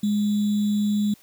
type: tone with sample-and-hold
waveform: sine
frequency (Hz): 207.7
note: G#3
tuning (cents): 0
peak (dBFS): -19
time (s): 0.03-1.14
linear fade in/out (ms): 5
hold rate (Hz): 3675
effects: white hiss -55 dBFS RMS until 1.22 s